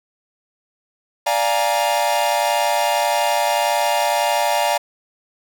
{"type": "chord", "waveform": "45% pulse", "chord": "Bb dominant seventh", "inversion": "first", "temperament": "equal", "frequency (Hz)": [587.3, 698.5, 830.6, 932.3], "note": ["D5", "F5", "Ab5", "Bb5"], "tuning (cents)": [0, 0, 0, 0], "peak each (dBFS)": -22, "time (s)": [1.26, 4.78], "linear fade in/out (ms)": 10, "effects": []}